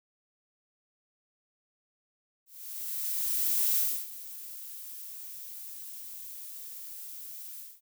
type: noise with ADSR envelope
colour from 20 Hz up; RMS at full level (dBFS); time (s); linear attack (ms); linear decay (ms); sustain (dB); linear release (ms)
violet; -26; 2.46-7.81; 1300; 300; -17; 220
effects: none